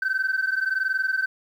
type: tone pair together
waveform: sine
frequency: 1527.7 / 1549 Hz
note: G6 / G6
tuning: -45 / -21 cents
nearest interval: unison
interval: 24 cents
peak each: -23 dBFS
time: 0.02-1.26 s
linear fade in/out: 5 ms
effects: tanh soft clip ceiling -18 dBFS + 9-bit